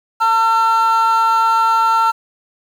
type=tone pair together; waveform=triangle; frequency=902 / 1354.3 Hz; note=A5 / E6; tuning=+43 / +46 cents; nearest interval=perfect fifth; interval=703 cents; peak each=-11 dBFS; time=0.2-2.12 s; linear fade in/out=20 ms; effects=tanh soft clip ceiling -5 dBFS + 7-bit